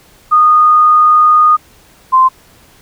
sine tone pair in turn, 1231 / 1039.6 Hz, D#6 / C6, -19 / -11 cents, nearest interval minor third, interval 292 cents, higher first, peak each -4 dBFS, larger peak neither, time 0.31-1.57 / 2.12-2.29 s, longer first, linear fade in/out 20 ms, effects pink hiss -45 dBFS RMS until 2.81 s

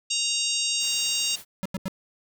harmonic tone, 932.3 Hz, A#5, in tune, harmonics 3 / 4 / 5 / 6 / 7 / 8 / 9, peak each -29 / -30 / -31 / -32 / -32 / -33 / -34 dBFS, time 0.1-1.36 s, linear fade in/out 10 ms
white noise, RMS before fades -42 dBFS, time 0.79-1.45 s, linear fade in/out 50 ms
square tone bursts, 189.7 Hz, F#3, 43 cents sharp, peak -27 dBFS, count 3, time 1.63-1.881 s, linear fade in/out 0 ms, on 25 ms, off 88 ms
click, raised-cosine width 3 ms, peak -37 dBFS, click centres 1.778 s
effects none

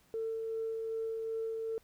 sine tone with tremolo, 448.5 Hz, A4, 33 cents sharp, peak -32 dBFS, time 0.14-1.78 s, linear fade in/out 0 ms, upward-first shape sine, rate 2.6 Hz, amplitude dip 25%, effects tanh soft clip ceiling -28 dBFS + pink hiss -67 dBFS RMS until 1.83 s

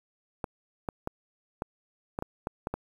clicks, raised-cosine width 1 ms, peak -17 dBFS, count 9, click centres 0.442 / 0.888 / 1.074 / 1.621 / 2.189 / 2.224 / 2.471 / 2.671 / 2.74 s, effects 8-bit

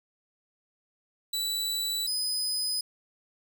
sawtooth tone pair in turn, 3951 / 5009 Hz, B7 / D#8, 0 / +11 cents, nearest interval major third, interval 411 cents, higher second, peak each -25 dBFS, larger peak neither, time 1.33-2.07 / 2.07-2.81 s, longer neither, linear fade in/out 5 ms, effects none

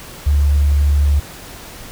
sine tone, 72 Hz, D2, 34 cents flat, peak -10 dBFS, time 0.26-1.2 s, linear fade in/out 10 ms, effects pink hiss -35 dBFS RMS until 1.91 s

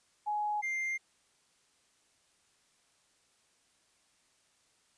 sine / triangle tone pair in turn, 838 / 2101 Hz, G#5 / C7, +15 / +7 cents, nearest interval octave + major third, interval 1592 cents, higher second, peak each -30 / -30 dBFS, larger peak neither, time 0.26-0.62 / 0.62-0.98 s, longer neither, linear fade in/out 20 ms, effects white hiss -70 dBFS RMS until 4.97 s + resampled to 22050 Hz

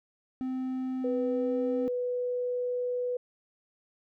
triangle tone with pitch glide, 258.6 to 260.7 Hz, C4 to C4, -20 to -6 cents, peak -28 dBFS, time 0.41-1.88 s, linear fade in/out 0 ms, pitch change +14 cents, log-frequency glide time 1.24-1.58 s
sine tone, 493.9 Hz, B4, in tune, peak -28 dBFS, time 1.04-3.17 s, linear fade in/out 5 ms
effects none

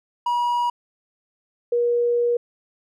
triangle / sine tone pair in turn, 963 / 478 Hz, B5 / A#4, -44 / +43 cents, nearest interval octave, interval 1213 cents, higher first, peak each -17 dBFS, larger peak neither, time 0.26-0.7 / 1.72-2.37 s, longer second, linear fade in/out 5 ms, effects none

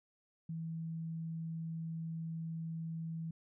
sine tone, 163.2 Hz, E3, 17 cents flat, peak -38 dBFS, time 0.49-3.31 s, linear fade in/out 5 ms, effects none

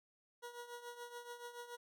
20% pulse tone with tremolo, 480.5 Hz, B4, 48 cents flat, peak -40 dBFS, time 0.42-1.77 s, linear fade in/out 20 ms, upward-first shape triangle, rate 7 Hz, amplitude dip 75%, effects none

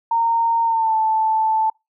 sine tone with pitch glide, 921 to 878.9 Hz, A#5 to A5, -21 to -2 cents, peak -15 dBFS, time 0.11-1.7 s, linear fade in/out 5 ms, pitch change -81 cents, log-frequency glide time 0.64-0.96 s, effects noise-tail reverb RT60 0.2 s tail -26 dB re dry

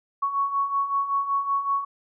sine beating tone pair, 1108.7 / 1114 Hz, C#6 / C#6, 0 / +8 cents, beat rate 5.3 Hz, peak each -29 / -23 dBFS, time 0.22-1.85 s, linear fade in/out 10 ms, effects none

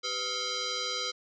sine tone with frequency modulation, 387.4 Hz, G4, 20 cents flat, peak -30 dBFS, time 0.03-1.12 s, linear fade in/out 20 ms, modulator 886 Hz, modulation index 6, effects none

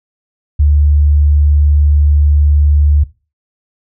sine tone, 73.42 Hz, D2, in tune, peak -6 dBFS, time 0.59-3.04 s, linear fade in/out 10 ms, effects noise-tail reverb RT60 0.3 s tail -17 dB re dry

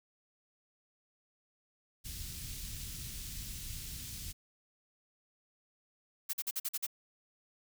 pink band-stop noise, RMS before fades -43 dBFS, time 2.04-4.33 s, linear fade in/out 20 ms, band 130 to 3900 Hz, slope 12 dB/octave
blue noise bursts, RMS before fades -35 dBFS, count 7, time 6.29-6.867 s, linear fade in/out 10 ms, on 43 ms, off 46 ms
effects none

